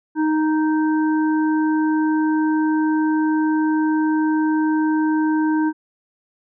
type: harmonic tone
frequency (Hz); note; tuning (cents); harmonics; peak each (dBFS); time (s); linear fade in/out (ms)
311.1; D#4; 0; 1 / 3 / 5; -16 / -26 / -30; 0.15-5.73; 50
effects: none

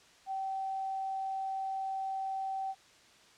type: tone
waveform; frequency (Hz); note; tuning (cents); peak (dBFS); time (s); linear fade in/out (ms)
sine; 771; G5; -29; -33; 0.26-2.75; 50
effects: white hiss -60 dBFS RMS until 3.37 s + low-pass 6000 Hz 12 dB/octave

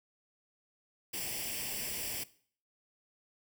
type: noise with comb filter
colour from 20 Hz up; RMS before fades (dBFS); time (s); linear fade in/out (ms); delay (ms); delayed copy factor
white; -38; 1.13-2.24; 10; 0.38; +0.75
effects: noise-tail reverb RT60 0.5 s tail -18 dB re dry

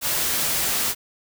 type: noise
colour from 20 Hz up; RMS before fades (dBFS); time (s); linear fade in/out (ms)
white; -23; 0.01-0.95; 50
effects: none

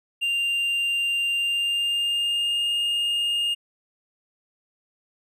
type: tone with pitch glide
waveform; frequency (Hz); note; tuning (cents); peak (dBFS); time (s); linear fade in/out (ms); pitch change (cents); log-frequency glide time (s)
triangle; 2790 to 2832; F7 to F7; -2 to +23; -20; 0.21-3.55; 20; +25; 1.36-2.72
effects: none

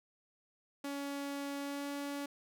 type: tone with pitch glide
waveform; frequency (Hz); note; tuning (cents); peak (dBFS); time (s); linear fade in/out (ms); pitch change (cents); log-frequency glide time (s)
sawtooth; 281.5 to 283.9; C#4 to C#4; +27 to +41; -34; 0.84-2.26; 5; +14; 1.58-1.88
effects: none

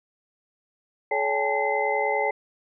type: tone cluster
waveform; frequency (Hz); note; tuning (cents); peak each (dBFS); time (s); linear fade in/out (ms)
sine; 427.8 / 562 / 801 / 871 / 2057; A4 / C#5 / G5 / A5 / C7; -49 / +24 / +37 / -18 / -30; -28; 1.11-2.31; 5
effects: none

